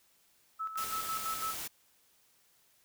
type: tone with tremolo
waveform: sine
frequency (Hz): 1304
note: E6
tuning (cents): -19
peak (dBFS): -33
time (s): 0.59-1.55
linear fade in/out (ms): 20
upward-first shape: square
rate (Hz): 6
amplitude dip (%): 60
type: noise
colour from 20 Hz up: white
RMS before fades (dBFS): -40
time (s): 0.77-1.68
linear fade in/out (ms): 10
effects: white hiss -68 dBFS RMS until 2.84 s